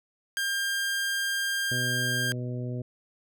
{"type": "tone", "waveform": "sawtooth", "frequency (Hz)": 1600, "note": "G6", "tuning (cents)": 35, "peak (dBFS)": -23, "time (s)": [0.37, 2.32], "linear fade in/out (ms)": 0}
{"type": "harmonic tone", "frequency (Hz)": 123.8, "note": "B2", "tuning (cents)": 5, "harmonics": [1, 2, 3, 4, 5], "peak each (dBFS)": [-31, -37, -41, -43, -45], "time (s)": [1.71, 2.82], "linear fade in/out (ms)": 5}
{"effects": []}